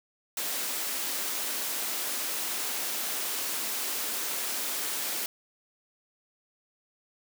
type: high-pass noise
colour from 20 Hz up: white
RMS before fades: -32 dBFS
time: 0.37-5.26 s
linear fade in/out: 2 ms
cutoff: 220 Hz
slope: 24 dB/octave
effects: none